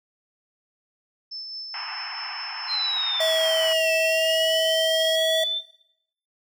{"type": "tone with tremolo", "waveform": "sine", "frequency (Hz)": 5274, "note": "E8", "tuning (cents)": 0, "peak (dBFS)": -32, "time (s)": [1.31, 5.16], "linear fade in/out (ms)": 10, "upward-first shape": "sine", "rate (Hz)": 4.7, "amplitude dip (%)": 30}
{"type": "band-pass noise", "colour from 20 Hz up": "pink", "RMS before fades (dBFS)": -36, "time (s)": [1.74, 3.73], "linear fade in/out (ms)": 2, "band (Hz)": [750, 3000], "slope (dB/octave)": 96}
{"type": "linear two-way sweep", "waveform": "sine", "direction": "down then up", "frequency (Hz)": [4186, 2637, 3572], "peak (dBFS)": -23, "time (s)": [2.67, 5.62], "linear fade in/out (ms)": 50, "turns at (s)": 3.93}
{"type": "tone", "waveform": "square", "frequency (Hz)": 644, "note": "E5", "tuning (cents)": -41, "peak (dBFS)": -22, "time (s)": [3.2, 5.44], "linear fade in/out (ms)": 5}
{"effects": ["noise-tail reverb RT60 0.7 s tail -17 dB re dry"]}